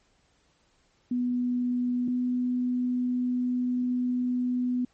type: tone pair in turn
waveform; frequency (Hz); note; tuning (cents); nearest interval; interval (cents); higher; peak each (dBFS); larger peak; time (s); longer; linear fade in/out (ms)
sine; 246.4 / 248.5; B3 / B3; -4 / +11; unison; 15; second; -24; neither; 1.11-2.08 / 2.08-4.85; second; 5
effects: pink hiss -67 dBFS RMS until 4.93 s + MP3 32 kbps